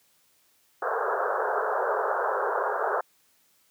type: band-pass noise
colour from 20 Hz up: pink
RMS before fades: -27 dBFS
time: 0.82-3.01 s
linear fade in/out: 5 ms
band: 400 to 1600 Hz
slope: 96 dB/octave
effects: white hiss -65 dBFS RMS until 3.7 s + high-pass 80 Hz 12 dB/octave